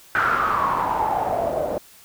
white noise with low-pass filter sweep, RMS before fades -22 dBFS, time 0.15-1.78 s, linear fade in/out 0 ms, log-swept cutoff 1500 to 550 Hz, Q 8.3, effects white hiss -49 dBFS RMS until 2.04 s

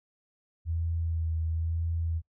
sine tone with vibrato, 82 Hz, E2, 9 cents flat, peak -27 dBFS, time 0.65-2.22 s, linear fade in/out 50 ms, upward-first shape sine, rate 1 Hz, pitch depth 25 cents each way, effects noise-tail reverb RT60 0.1 s tail -23 dB re dry

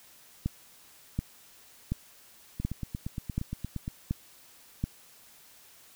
two click trains, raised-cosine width 5 ms, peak -16 / -21 dBFS, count 7 / 12, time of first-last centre 0.46-4.84 / 2.6-3.879 s, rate 1.37 / 8.6 Hz, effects white hiss -56 dBFS RMS until 5.95 s

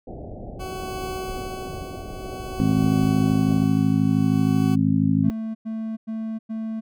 pink low-pass noise, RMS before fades -35 dBFS, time 0.07-3.64 s, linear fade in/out 5 ms, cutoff 770 Hz, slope 96 dB/octave
20% pulse tone with tremolo, 374.9 Hz, F#4, 23 cents sharp, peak -24 dBFS, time 0.59-4.76 s, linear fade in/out 20 ms, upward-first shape triangle, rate 0.51 Hz, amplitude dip 70%
harmonic tone, 52.9 Hz, G#1, 33 cents sharp, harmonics 2 / 3 / 4 / 5, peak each -25 / -22 / -22 / -21 dBFS, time 2.6-5.3 s, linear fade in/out 0 ms
triangle tone bursts, 221.7 Hz, A3, 13 cents sharp, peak -24 dBFS, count 4, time 5.23-6.81 s, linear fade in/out 20 ms, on 320 ms, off 100 ms
effects none

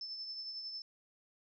sine tone with tremolo, 5274 Hz, E8, in tune, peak -39 dBFS, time 0.01-0.82 s, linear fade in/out 2 ms, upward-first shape triangle, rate 11 Hz, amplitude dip 45%, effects none

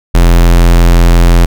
square tone, 42.86 Hz, F1, 32 cents flat, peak -3 dBFS, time 0.14-1.46 s, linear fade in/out 10 ms, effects none

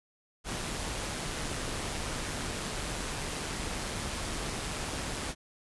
pink noise with amplitude modulation, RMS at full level -34 dBFS, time 0.44-5.35 s, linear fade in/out 50 ms, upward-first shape sine, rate 147 Hz, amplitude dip 30%, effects resampled to 24000 Hz

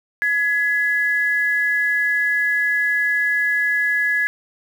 sine tone pair together, 1686 / 2005 Hz, G#6 / B6, +26 / +26 cents, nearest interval minor third, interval 300 cents, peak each -17 / -23 dBFS, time 0.22-4.27 s, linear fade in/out 0 ms, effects 7-bit

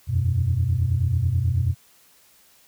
sine chord, E suspended second, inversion none, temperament equal with one note detuned, 82.41 / 91.65 / 123.47 Hz, E2 / F#2 / B2, 0 / -16 / 0 cents, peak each -25 / -21 / -22 dBFS, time 0.07-1.75 s, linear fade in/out 50 ms, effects tanh soft clip ceiling -11 dBFS + white hiss -56 dBFS RMS until 2.67 s

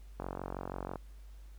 click train, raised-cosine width 1 ms, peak -24 dBFS, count 36, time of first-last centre 0.2-0.958 s, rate 46.2 Hz, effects added 50 Hz sine -48 dBFS peak until 1.58 s + pink hiss -67 dBFS RMS until 1.58 s

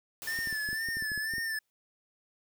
white noise with exponential decay, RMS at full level -41 dBFS, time 0.22-1.7 s, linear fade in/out 0 ms, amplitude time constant 320 ms
square tone with vibrato, 1769 Hz, A6, 9 cents sharp, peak -32 dBFS, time 0.27-1.59 s, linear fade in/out 5 ms, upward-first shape sine, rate 2 Hz, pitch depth 60 cents each way
clicks, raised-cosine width 3 ms, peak -32 dBFS, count 12, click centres 0.389 / 0.473 / 0.527 / 0.689 / 0.73 / 0.887 / 0.97 / 1.024 / 1.118 / 1.177 / 1.337 / 1.382 s
effects none

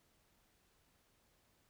silence, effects pink hiss -74 dBFS RMS until 1.69 s

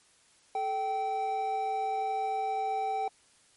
triangle tone pair together, 435 / 775 Hz, A4 / G5, -20 / -20 cents, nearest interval minor seventh, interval 1000 cents, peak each -35 / -27 dBFS, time 0.55-3.08 s, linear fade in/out 2 ms, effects white hiss -63 dBFS RMS until 3.56 s + MP3 48 kbps

